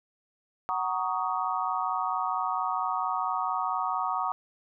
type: chord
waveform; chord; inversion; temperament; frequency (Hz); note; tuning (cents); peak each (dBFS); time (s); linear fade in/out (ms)
sine; D# minor seventh; first; just; 746.7 / 933.4 / 1120.1 / 1244.5; F#5 / A#5 / C#6 / D#6; +16 / +2 / +18 / 0; -32; 0.69-4.32; 0
effects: none